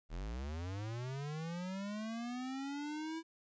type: linear sweep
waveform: square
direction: up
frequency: 37 to 329.6 Hz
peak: -40 dBFS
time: 0.09-3.23 s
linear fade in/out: 50 ms
effects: resampled to 16000 Hz + 13-bit